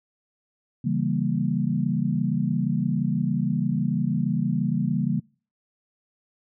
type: chord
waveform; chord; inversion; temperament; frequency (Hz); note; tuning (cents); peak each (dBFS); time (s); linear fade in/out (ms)
sine; C# diminished seventh; none; equal; 138.59 / 164.81 / 196 / 233.1; C#3 / E3 / G3 / Bb3; 0 / 0 / 0 / 0; -27; 0.84-5.2; 10
effects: noise-tail reverb RT60 0.4 s tail -25 dB re dry